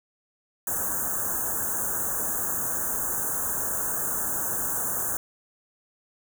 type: band-stop noise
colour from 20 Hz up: white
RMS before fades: -28 dBFS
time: 0.67-5.17 s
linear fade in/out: 2 ms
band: 1700 to 6300 Hz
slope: 96 dB/octave
effects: none